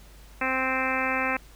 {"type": "harmonic tone", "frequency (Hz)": 261.2, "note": "C4", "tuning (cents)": -3, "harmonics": [1, 2, 3, 4, 5, 6, 7, 8, 9, 10], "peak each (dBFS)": [-33, -33, -33, -33, -33, -33, -33, -33, -33, -33], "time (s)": [0.41, 1.37], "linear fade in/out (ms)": 5, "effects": ["added 50 Hz sine -48 dBFS peak until 1.55 s", "pink hiss -54 dBFS RMS until 1.55 s"]}